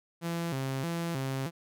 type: tone with vibrato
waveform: sawtooth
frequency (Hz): 150.4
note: D3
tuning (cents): +42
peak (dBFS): -27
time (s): 0.21-1.51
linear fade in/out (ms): 50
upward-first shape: square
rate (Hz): 1.6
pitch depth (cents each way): 200
effects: none